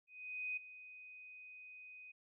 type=tone with ADSR envelope; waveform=sine; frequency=2500 Hz; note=D#7; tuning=8 cents sharp; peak=-37 dBFS; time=0.07-2.12 s; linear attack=500 ms; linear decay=7 ms; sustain=-15 dB; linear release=11 ms; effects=none